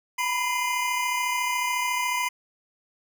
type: tone cluster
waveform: square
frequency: 961 / 995 / 2076 / 2424 Hz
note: B5 / B5 / C7 / D#7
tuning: -48 / +13 / -14 / -46 cents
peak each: -34 / -28 / -29 / -36 dBFS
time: 0.18-2.29 s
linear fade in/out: 10 ms
effects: none